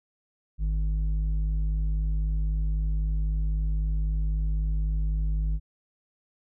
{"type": "tone with low-pass filter", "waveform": "square", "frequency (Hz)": 51.91, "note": "G#1", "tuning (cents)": 0, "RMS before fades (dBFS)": -26, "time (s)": [0.58, 5.6], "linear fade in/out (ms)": 50, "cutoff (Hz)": 110, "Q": 6.6, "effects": []}